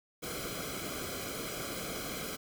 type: noise with comb filter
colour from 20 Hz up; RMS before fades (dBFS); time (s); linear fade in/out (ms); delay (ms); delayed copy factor
pink; -39; 0.22-2.37; 20; 1.1; -0.8
effects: none